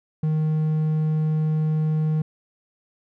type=tone; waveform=triangle; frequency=155.56 Hz; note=D#3; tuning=in tune; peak=-17 dBFS; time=0.23-2.22 s; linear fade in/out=5 ms; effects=none